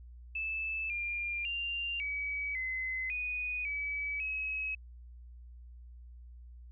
sine tone with pitch steps, 2626 / 2399 / 2785 / 2276 / 2045 / 2480 / 2287 / 2559 Hz, E7 / D7 / F7 / C#7 / C7 / D#7 / D7 / D#7, -7 / +36 / -5 / +45 / -40 / -6 / -47 / +48 cents, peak -33 dBFS, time 0.35-4.75 s, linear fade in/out 5 ms, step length 550 ms, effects added 60 Hz sine -48 dBFS peak until 6.71 s

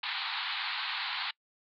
white band-pass noise, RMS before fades -35 dBFS, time 0.03-1.31 s, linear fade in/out 5 ms, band 770 to 4400 Hz, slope 96 dB/octave, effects noise-tail reverb RT60 0.1 s tail -25 dB re dry

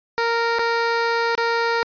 15% pulse tone with dropouts, 464.2 Hz, A#4, 7 cents flat, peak -12 dBFS, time 0.18-1.83 s, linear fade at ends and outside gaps 0 ms, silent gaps 0.586-0.592 / 1.352-1.378 s, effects resampled to 11025 Hz

